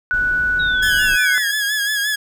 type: tone with pitch glide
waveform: sine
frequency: 1480 to 1500.7 Hz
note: F#6 to F#6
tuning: 0 to +24 cents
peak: -15 dBFS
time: 0.11-1.38 s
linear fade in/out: 0 ms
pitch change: +24 cents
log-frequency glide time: 0.68-0.78 s
type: noise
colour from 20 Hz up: brown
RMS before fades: -31 dBFS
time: 0.13-1.16 s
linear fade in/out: 10 ms
type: linear sweep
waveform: sine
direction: down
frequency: 3845 to 1631 Hz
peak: -24 dBFS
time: 0.59-1.54 s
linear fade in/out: 10 ms
type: tone with vibrato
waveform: sawtooth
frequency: 1676 Hz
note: G#6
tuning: 15 cents sharp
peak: -14 dBFS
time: 0.82-2.16 s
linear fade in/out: 10 ms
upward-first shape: sine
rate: 5.7 Hz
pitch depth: 52 cents each way
effects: none